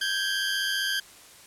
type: tone pair together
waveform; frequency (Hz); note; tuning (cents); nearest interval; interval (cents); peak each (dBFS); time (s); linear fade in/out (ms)
20% pulse; 1566.1 / 1661.2; G6 / G#6; -2 / 0; minor second; 102; -22 / -26; 0.01-1; 5
effects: white hiss -50 dBFS RMS until 1.46 s + low-pass 11000 Hz 12 dB/octave